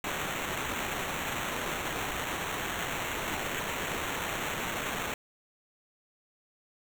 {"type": "noise with sample-and-hold", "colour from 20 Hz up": "violet", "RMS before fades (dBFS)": -34, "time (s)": [0.04, 5.14], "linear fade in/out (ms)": 2, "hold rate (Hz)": 4900, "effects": []}